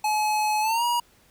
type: tone with pitch glide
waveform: square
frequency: 852 to 956.3 Hz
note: G#5 to A#5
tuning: +44 to +44 cents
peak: -22 dBFS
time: 0.04-1 s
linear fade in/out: 5 ms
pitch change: +200 cents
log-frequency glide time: 0.61-0.84 s
effects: pink hiss -59 dBFS RMS until 1.3 s